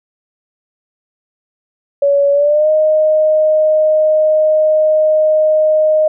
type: tone with pitch glide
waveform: sine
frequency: 565 to 619.7 Hz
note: C#5 to D#5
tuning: +33 to -7 cents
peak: -8 dBFS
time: 2.02-6.08 s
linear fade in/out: 5 ms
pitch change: +160 cents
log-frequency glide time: 2.32-2.69 s
effects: none